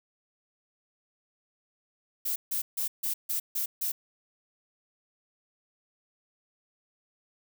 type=noise bursts; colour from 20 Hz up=violet; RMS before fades=-30 dBFS; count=7; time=2.25-3.92 s; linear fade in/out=10 ms; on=110 ms; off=150 ms; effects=none